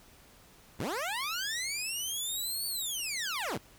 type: linear two-way sweep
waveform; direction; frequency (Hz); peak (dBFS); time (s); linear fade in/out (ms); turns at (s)
15% pulse; up then down; 61.74 to 4520 to 61.74; -26; 0.79-3.58; 10; 2.67
effects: pink hiss -58 dBFS RMS until 3.78 s

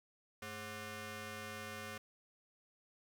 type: ring-modulated tone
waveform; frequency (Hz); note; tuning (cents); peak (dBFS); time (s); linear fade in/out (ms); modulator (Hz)
10% pulse; 317.6; D#4; +36; -33; 0.42-1.98; 5; 854
effects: none

